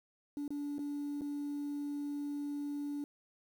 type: tone with dropouts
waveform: sine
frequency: 288.9 Hz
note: D4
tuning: 28 cents flat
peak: -34 dBFS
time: 0.37-3.04 s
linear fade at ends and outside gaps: 1 ms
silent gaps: 0.479-0.505 / 0.783-0.791 / 1.21-1.217 s
effects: tanh soft clip ceiling -34 dBFS + 10-bit